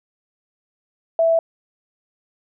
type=tone; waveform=sine; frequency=659.3 Hz; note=E5; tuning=in tune; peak=-13 dBFS; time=1.19-1.39 s; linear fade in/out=2 ms; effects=none